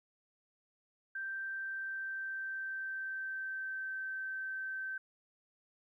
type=tone with pitch glide; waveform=sine; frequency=1568 to 1548.2 Hz; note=G6 to G6; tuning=0 to -22 cents; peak=-37 dBFS; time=1.15-4.98 s; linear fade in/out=5 ms; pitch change=-22 cents; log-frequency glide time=1.43-3.94 s; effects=13-bit